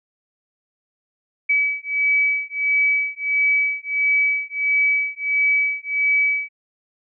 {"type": "beating tone pair", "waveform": "sine", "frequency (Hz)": [2285, 2286.5], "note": ["D7", "D7"], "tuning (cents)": [-48, -47], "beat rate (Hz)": 1.5, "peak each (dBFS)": -20, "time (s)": [1.49, 6.49], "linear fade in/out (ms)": 10, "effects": []}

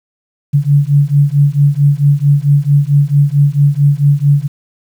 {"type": "beating tone pair", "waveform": "sine", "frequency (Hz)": [141, 145.5], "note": ["C#3", "D3"], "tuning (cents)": [30, -16], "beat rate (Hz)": 4.5, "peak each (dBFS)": [-10, -10], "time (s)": [0.53, 4.48], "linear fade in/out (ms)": 20, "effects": ["7-bit"]}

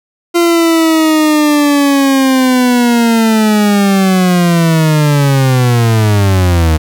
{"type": "linear sweep", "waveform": "40% pulse", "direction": "down", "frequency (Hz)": [345.3, 76.9], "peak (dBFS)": -6, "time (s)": [0.34, 6.78], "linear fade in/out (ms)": 20, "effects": []}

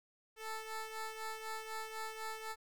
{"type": "ring-modulated tone", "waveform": "15% pulse", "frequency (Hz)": 440, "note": "A4", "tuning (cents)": 0, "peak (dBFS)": -32, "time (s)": [0.36, 2.56], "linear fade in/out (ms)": 50, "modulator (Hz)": 438, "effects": []}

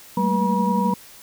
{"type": "tone cluster", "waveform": "sine", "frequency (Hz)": [191.6, 219.2, 230.6, 485.8, 960], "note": ["G3", "A3", "A#3", "B4", "B5"], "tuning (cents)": [-39, -6, -19, -29, -49], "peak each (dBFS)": [-21, -25, -29, -28, -22], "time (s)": [0.17, 0.94], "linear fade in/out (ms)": 5, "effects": ["white hiss -45 dBFS RMS until 1.22 s"]}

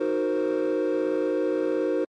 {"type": "chord", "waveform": "triangle", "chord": "C half-diminished seventh", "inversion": "first", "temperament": "equal", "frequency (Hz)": [311.1, 370, 466.2, 523.3], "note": ["Eb4", "Gb4", "Bb4", "C5"], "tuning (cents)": [0, 0, 0, 0], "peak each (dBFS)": -25, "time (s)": [0, 2.05], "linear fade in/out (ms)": 10, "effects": ["tanh soft clip ceiling -15 dBFS", "MP3 48 kbps"]}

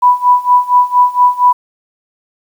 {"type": "tone with tremolo", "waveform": "sine", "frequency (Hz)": 987.8, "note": "B5", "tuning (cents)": 0, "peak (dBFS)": -3, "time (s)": [0.02, 1.53], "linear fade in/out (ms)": 10, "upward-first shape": "sine", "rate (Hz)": 4.3, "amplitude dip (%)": 90, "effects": ["7-bit"]}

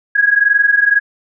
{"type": "tone pair together", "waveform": "sine", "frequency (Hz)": [1639.3, 1661.2], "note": ["G#6", "G#6"], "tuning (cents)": [-23, 0], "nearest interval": "unison", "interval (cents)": 23, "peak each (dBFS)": [-13, -11], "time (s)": [0.15, 1], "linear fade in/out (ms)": 10, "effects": []}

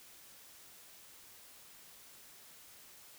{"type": "silence", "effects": ["white hiss -57 dBFS RMS until 3.18 s"]}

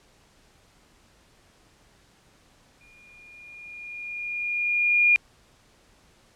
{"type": "tone with exponential growth", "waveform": "sine", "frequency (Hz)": 2424, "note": "D#7", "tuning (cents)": -46, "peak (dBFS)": -14, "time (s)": [2.81, 5.16], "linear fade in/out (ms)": 0, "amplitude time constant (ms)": 510, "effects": ["pink hiss -59 dBFS RMS until 6.35 s", "low-pass 9000 Hz 12 dB/octave"]}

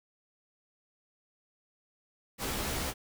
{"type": "noise with comb filter", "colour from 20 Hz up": "pink", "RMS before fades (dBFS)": -34, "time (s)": [2.38, 2.94], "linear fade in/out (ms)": 50, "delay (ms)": 15, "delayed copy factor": 0.8, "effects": []}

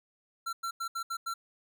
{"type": "tone bursts at uneven times", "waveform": "square", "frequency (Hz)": 1355, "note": "E6", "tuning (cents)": 47, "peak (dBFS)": -33, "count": 6, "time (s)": [[0.46, 0.53], [0.63, 0.71], [0.8, 0.88], [0.95, 1.03], [1.1, 1.17], [1.26, 1.34]], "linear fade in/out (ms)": 10, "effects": []}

